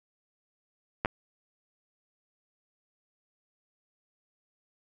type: clicks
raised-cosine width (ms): 0.5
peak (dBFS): -13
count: 2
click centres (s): 1.049 / 1.058
effects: none